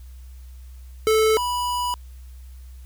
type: tone pair in turn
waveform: square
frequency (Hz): 437.2 / 981.5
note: A4 / B5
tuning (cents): -11 / -11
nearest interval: octave + major second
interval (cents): 1400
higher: second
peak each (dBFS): -16 / -23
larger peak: first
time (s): 1.07-1.37 / 1.37-1.94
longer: second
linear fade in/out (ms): 0
effects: added 63 Hz sine -38 dBFS peak until 2.85 s + white hiss -58 dBFS RMS until 2.85 s